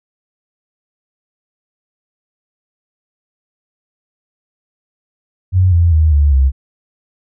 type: tone with pitch steps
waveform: sine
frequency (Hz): 92.4 / 85.22 / 78.6 / 72.5 / 66.86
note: F#2 / F2 / D#2 / D2 / C2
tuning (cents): -2 / -42 / +18 / -22 / +38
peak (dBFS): -7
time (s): 5.52-6.52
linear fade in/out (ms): 50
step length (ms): 200
effects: none